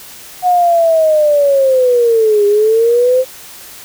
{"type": "linear two-way sweep", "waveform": "sine", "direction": "down then up", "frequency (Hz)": [732, 405.2, 522], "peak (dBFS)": -7, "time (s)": [0.42, 3.25], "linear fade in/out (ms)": 50, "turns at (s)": 2.46, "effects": ["white hiss -34 dBFS RMS until 3.84 s"]}